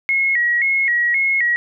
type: tone with vibrato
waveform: sine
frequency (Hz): 2035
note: C7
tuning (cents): -49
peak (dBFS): -14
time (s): 0.09-1.56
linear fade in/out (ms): 0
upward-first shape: square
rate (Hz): 1.9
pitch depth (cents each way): 110
effects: none